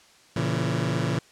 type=chord; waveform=sawtooth; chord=A# diminished; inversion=none; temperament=just; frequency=116.54 / 139.85 / 167.82 Hz; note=A#2 / C#3 / E3; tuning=0 / +16 / +31 cents; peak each=-24 dBFS; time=0.36-1.19 s; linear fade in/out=5 ms; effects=white hiss -55 dBFS RMS until 1.31 s + low-pass 7000 Hz 12 dB/octave